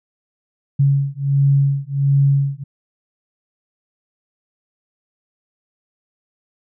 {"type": "beating tone pair", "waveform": "sine", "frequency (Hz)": [138.59, 139.99], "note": ["C#3", "C#3"], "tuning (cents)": [0, 17], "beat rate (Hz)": 1.4, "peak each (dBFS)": -16, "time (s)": [0.79, 2.64], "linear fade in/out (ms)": 10, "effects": []}